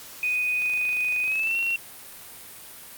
sine tone with pitch glide, 2489 to 2730 Hz, D#7 to F7, 0 to -40 cents, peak -22 dBFS, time 0.23-1.76 s, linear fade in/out 2 ms, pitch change +160 cents, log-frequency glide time 1.23-1.57 s
click train, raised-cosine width 0.2 ms, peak -24 dBFS, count 29, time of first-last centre 0.62-1.705 s, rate 25.8 Hz
effects white hiss -43 dBFS RMS until 2.97 s + Opus 48 kbps

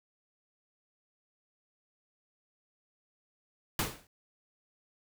pink noise with exponential decay, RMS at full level -27 dBFS, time 3.79-4.07 s, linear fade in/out 2 ms, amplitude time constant 59 ms, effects none

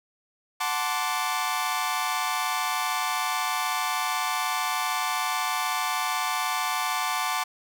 sawtooth chord, D dominant seventh, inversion first, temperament equal with one note detuned, 740 / 880 / 1046.5 / 1162.5 Hz, F#5 / A5 / C6 / D6, 0 / 0 / 0 / -18 cents, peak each -28 / -27 / -28 / -26 dBFS, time 0.6-7.44 s, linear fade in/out 10 ms, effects none

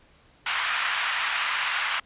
pink band-pass noise, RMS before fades -27 dBFS, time 0.46-2 s, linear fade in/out 5 ms, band 1100 to 3300 Hz, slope 24 dB/octave, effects pink hiss -58 dBFS RMS until 2.05 s + resampled to 8000 Hz

